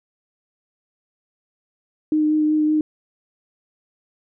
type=tone with vibrato; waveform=sine; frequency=306.2 Hz; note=D#4; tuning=28 cents flat; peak=-15 dBFS; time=2.12-2.81 s; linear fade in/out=2 ms; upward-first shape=sine; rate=5.3 Hz; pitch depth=12 cents each way; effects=none